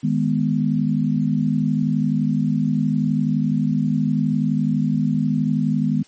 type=chord; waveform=sine; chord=G# minor; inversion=second; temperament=equal; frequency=155.56 / 207.7 / 246.9 Hz; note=D#3 / G#3 / B3; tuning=0 / 0 / 0 cents; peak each=-21 dBFS; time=0.03-6.03 s; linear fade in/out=10 ms; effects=white hiss -52 dBFS RMS until 6.07 s + MP3 32 kbps